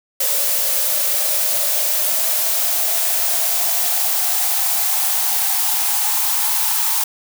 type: noise with high-pass filter sweep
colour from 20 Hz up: blue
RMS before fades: -18 dBFS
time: 0.2-7.04 s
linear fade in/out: 5 ms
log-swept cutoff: 540 to 890 Hz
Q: 7.4
effects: none